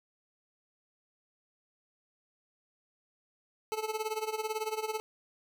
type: tone with tremolo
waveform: 25% pulse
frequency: 435 Hz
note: A4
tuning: 20 cents flat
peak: -26 dBFS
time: 3.72-5 s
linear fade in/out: 0 ms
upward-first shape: sine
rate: 18 Hz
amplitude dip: 80%
effects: none